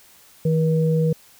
sine tone pair together, 160 / 480.2 Hz, D#3 / B4, +49 / -49 cents, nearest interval octave + perfect fifth, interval 1902 cents, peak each -17 / -22 dBFS, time 0.45-1.13 s, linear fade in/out 5 ms, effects white hiss -51 dBFS RMS until 1.39 s

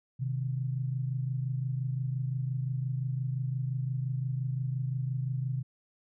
sine tone pair together, 127.33 / 153.1 Hz, C3 / D#3, -47 / -28 cents, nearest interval minor third, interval 319 cents, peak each -30 / -36 dBFS, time 0.19-5.63 s, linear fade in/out 20 ms, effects none

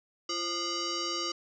sine tone with frequency modulation, 2960 Hz, F#7, in tune, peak -30 dBFS, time 0.29-1.32 s, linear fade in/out 5 ms, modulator 872 Hz, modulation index 3.4, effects none

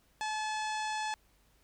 harmonic tone, 861 Hz, A5, 38 cents flat, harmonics 1 / 2 / 3 / 4 / 5 / 6 / 7 / 8 / 9 / 10, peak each -34 / -40 / -44 / -46 / -48 / -50 / -51 / -52 / -53 / -54 dBFS, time 0.21-1.14 s, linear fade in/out 0 ms, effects added 50 Hz sine -69 dBFS peak until 1.63 s + pink hiss -69 dBFS RMS until 1.63 s

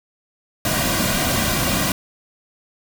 pink noise with comb filter, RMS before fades -20 dBFS, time 0.65-1.92 s, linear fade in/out 2 ms, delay 2.3 ms, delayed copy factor -0.7, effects none

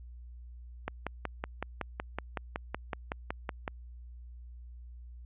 click train, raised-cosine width 0.5 ms, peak -18 dBFS, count 16, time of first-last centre 0.88-3.679 s, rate 5.36 Hz, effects added 60 Hz sine -45 dBFS peak until 5.25 s + resampled to 8000 Hz

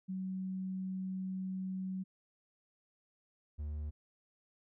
sine / triangle tone pair in turn, 188 / 74.77 Hz, F#3 / D2, +28 / +32 cents, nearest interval octave + major third, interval 1596 cents, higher first, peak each -36 / -35 dBFS, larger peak second, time 0.08-2.04 / 3.58-3.91 s, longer first, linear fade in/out 20 ms, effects none

